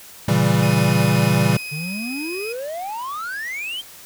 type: chord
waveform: square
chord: A# diminished seventh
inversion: none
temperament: equal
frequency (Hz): 116.54 / 138.59 / 164.81 / 196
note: A#2 / C#3 / E3 / G3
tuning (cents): 0 / 0 / 0 / 0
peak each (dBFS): -21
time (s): 0.28-1.57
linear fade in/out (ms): 5
type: tone with pitch glide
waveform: 35% pulse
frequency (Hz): 2500 to 2514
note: D#7 to D#7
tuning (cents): +8 to +17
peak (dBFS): -27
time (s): 0.62-2.53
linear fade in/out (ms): 10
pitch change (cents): +9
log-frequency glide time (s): 1.2-1.71
type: exponential sweep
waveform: triangle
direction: up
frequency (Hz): 142.5 to 3227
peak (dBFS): -24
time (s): 1.71-3.82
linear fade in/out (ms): 20
effects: white hiss -42 dBFS RMS until 4.05 s